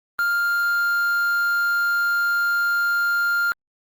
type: tone with quantisation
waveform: triangle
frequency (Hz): 1400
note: F6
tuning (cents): +4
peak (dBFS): -16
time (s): 0.19-3.52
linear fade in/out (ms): 0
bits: 6
effects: Opus 24 kbps